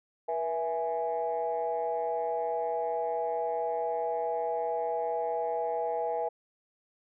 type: chord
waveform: sine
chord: E major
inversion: second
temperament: equal with one note detuned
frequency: 483.4 / 659.3 / 830.6 Hz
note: B4 / E5 / G#5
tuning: -37 / 0 / 0 cents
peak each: -32 dBFS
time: 0.28-6.29 s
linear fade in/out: 10 ms
effects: tanh soft clip ceiling -21 dBFS